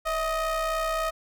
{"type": "ring-modulated tone", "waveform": "square", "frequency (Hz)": 307.1, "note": "D#4", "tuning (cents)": -23, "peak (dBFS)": -23, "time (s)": [0.05, 1.11], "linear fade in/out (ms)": 20, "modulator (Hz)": 953, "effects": []}